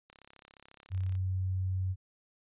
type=click train; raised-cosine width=0.2 ms; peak=-36 dBFS; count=37; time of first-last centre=0.1-1.153 s; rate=34.2 Hz
type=tone; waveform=sine; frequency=93.5 Hz; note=F#2; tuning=19 cents sharp; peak=-29 dBFS; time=0.9-1.96 s; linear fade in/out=50 ms
effects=resampled to 8000 Hz